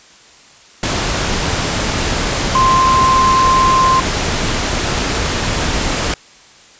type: tone in noise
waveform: sine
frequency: 1046 Hz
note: C6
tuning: 1 cent flat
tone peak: -9 dBFS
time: 2.55-4 s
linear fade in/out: 2 ms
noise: pink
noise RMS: -17 dBFS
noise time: 0.83-6.14 s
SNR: +5 dB
effects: white hiss -43 dBFS RMS until 6.79 s + resampled to 16000 Hz